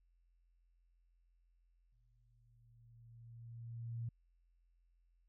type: tone with exponential growth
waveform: sine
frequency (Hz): 116.54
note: A#2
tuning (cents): 0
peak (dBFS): -38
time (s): 1.92-4.09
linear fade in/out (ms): 5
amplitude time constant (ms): 470
effects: added 43 Hz sine -70 dBFS peak until 5.28 s